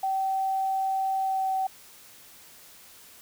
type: tone with pitch glide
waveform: sine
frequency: 770 to 763.4 Hz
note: G5 to G5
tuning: -31 to -46 cents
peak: -24 dBFS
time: 0.03-1.67 s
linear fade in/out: 5 ms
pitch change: -15 cents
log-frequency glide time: 1.16-1.55 s
effects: white hiss -51 dBFS RMS until 3.21 s